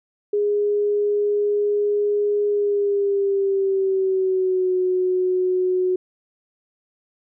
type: tone with pitch glide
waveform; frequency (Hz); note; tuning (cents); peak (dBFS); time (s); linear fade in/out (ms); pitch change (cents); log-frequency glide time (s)
sine; 412.6 to 367.6; G#4 to F#4; -11 to -11; -17; 0.33-5.96; 5; -200; 2.48-4.74
effects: none